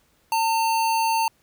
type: tone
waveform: square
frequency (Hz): 900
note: A5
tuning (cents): +39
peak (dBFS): -20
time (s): 0.32-1.28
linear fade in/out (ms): 2
effects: pink hiss -63 dBFS RMS until 1.42 s